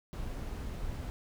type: noise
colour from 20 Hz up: brown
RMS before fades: -38 dBFS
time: 0.13-1.1 s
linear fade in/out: 0 ms
effects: none